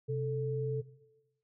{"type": "tone pair together", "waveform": "sine", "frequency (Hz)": [130.81, 440], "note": ["C3", "A4"], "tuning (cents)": [0, 0], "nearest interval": "octave + major sixth", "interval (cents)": 2100, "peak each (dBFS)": [-33, -34], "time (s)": [0.08, 0.82], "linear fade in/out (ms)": 20, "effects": ["noise-tail reverb RT60 1.0 s tail -17 dB re dry"]}